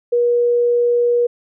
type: tone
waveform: sine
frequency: 480 Hz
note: B4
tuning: 49 cents flat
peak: -12 dBFS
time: 0.12-1.27 s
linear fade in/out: 10 ms
effects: none